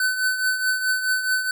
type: tone with tremolo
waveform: square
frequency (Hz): 1513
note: F#6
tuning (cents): +38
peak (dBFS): -18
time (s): 0-1.51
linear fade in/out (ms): 2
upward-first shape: triangle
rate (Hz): 4.7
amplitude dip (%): 65
effects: none